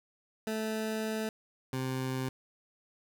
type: tone pair in turn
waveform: 20% pulse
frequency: 218.8 / 130.48 Hz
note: A3 / C3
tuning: -9 / -4 cents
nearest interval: major sixth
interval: 895 cents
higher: first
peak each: -27 / -27 dBFS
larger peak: neither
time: 0.47-1.29 / 1.73-2.29 s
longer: first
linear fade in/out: 2 ms
effects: none